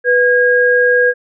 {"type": "tone pair together", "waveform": "sine", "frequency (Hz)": [493.1, 1632.4], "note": ["B4", "G#6"], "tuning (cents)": [-3, -30], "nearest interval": "octave + major sixth", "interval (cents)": 2073, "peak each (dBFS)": -11, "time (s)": [0.04, 1.14], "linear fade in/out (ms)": 50, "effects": []}